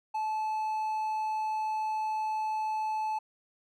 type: tone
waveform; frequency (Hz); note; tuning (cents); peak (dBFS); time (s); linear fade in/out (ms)
triangle; 867; A5; -26; -27; 0.14-3.19; 10
effects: none